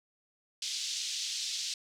pink band-pass noise, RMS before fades -36 dBFS, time 0.62-1.74 s, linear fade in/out 2 ms, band 3400 to 6600 Hz, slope 24 dB/octave, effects none

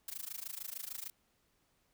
blue noise with amplitude modulation, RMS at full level -40 dBFS, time 0.08-1.1 s, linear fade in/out 2 ms, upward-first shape sine, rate 26.6 Hz, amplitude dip 95%, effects pink hiss -75 dBFS RMS until 1.93 s

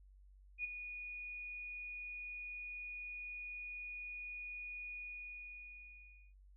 sine tone with ADSR envelope, 2459 Hz, D#7, 21 cents flat, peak -35 dBFS, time 0.58-6.34 s, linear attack 63 ms, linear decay 15 ms, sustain -9 dB, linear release 1400 ms, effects added 48 Hz sine -59 dBFS peak until 6.56 s

